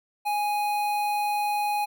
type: tone with notch filter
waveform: square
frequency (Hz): 830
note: G#5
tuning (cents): -1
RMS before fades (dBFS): -26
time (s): 0.25-1.86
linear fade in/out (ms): 20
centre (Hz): 6500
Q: 1
effects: none